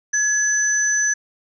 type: tone pair together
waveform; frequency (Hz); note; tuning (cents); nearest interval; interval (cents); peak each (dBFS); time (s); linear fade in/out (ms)
sine; 1692 / 6030; G#6 / F#8; +32 / +32; octave + minor seventh; 2200; -19; 0.13-1.14; 10
effects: none